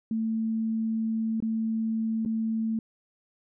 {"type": "tone with dropouts", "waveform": "sine", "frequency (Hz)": 222.9, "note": "A3", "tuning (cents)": 23, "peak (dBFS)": -25, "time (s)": [0.11, 2.79], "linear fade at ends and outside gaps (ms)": 2, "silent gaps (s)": [[1.403, 1.424], [2.251, 2.259]], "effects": []}